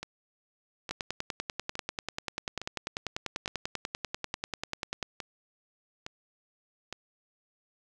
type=two click trains; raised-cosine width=0.2 ms; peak=-15 / -20 dBFS; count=43 / 9; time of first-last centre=0.91-5.028 / 0.03-6.927 s; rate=10.2 / 1.16 Hz; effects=none